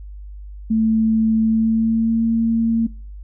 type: tone with pitch glide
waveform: sine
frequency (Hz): 221.6 to 227.7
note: A3 to A#3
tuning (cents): +13 to -40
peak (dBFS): -14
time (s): 0.7-2.87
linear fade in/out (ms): 10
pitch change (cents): +47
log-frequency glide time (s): 1.41-2.27
effects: noise-tail reverb RT60 0.5 s tail -25 dB re dry + added 50 Hz sine -32 dBFS peak until 3.23 s